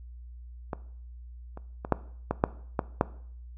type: clicks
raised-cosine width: 1 ms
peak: -17 / -27 / -20 / -7 / -12 / -6 / -11 / -7 dBFS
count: 8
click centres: 0.732 / 1.574 / 1.849 / 1.923 / 2.31 / 2.439 / 2.792 / 3.011 s
effects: noise-tail reverb RT60 0.6 s tail -18 dB re dry + added 60 Hz sine -42 dBFS peak until 3.57 s